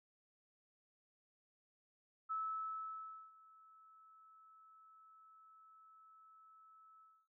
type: tone with ADSR envelope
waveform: sine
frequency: 1304 Hz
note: E6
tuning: 19 cents flat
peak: -37 dBFS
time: 2.29-7.28 s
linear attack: 23 ms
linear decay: 1000 ms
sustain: -24 dB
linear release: 270 ms
effects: none